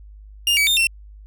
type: tone with pitch steps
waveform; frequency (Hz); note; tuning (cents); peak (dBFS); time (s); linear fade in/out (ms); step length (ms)
40% pulse; 2821 / 2280 / 3636 / 2706; F7 / C#7 / A#7 / E7; +17 / +48 / -44 / +45; -14; 0.47-0.87; 2; 100
effects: added 51 Hz sine -39 dBFS peak until 1.26 s